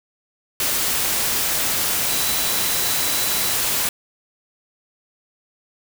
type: tone in noise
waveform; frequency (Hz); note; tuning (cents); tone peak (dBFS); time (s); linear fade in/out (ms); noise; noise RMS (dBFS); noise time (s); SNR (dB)
sine; 3970; B7; +8; -30; 2.1-3.54; 2; white; -21; 0.6-3.89; -12
effects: none